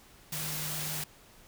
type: tone in noise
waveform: sine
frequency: 152.8 Hz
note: D#3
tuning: 31 cents flat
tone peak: -40 dBFS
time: 0.32-1.04 s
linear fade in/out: 5 ms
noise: white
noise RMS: -36 dBFS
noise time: 0.32-1.04 s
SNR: -7 dB
effects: pink hiss -57 dBFS RMS until 1.47 s